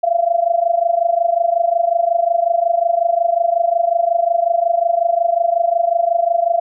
sine tone with amplitude modulation, 683 Hz, F5, 39 cents flat, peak -9 dBFS, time 0.03-6.6 s, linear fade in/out 10 ms, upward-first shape sine, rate 25.5 Hz, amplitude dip 85%, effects none

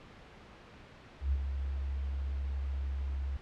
sine tone with ADSR envelope, 68.3 Hz, C#2, 25 cents flat, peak -25 dBFS, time 1.2-3.37 s, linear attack 120 ms, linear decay 55 ms, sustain -7 dB, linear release 4 ms, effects pink hiss -53 dBFS RMS until 3.41 s + low-pass 3000 Hz 12 dB/octave

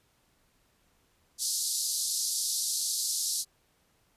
pink band-pass noise, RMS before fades -31 dBFS, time 1.38-3.45 s, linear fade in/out 50 ms, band 4200 to 12000 Hz, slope 48 dB/octave, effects pink hiss -69 dBFS RMS until 4.16 s + resampled to 32000 Hz

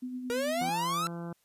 sine tone with tremolo, 252 Hz, B3, 35 cents sharp, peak -33 dBFS, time 0.02-0.7 s, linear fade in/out 10 ms, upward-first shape sine, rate 9 Hz, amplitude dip 40%
45% pulse exponential sweep, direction up, 466.2 to 1356 Hz, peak -29 dBFS, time 0.3-1.07 s, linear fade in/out 0 ms
harmonic tone, 170.3 Hz, F3, 43 cents flat, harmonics 1 / 2 / 3 / 4 / 5 / 6 / 7 / 8 / 9, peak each -37 / -43 / -47 / -49 / -51 / -53 / -54 / -55 / -56 dBFS, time 0.61-1.33 s, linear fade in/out 5 ms
effects white hiss -71 dBFS RMS until 1.44 s + resampled to 32000 Hz

